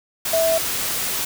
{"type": "tone in noise", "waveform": "sine", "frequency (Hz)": 654, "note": "E5", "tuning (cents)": -14, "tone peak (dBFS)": -16, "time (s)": [0.33, 0.58], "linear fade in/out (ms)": 5, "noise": "white", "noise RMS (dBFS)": -24, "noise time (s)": [0.25, 1.25], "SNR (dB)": 5, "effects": []}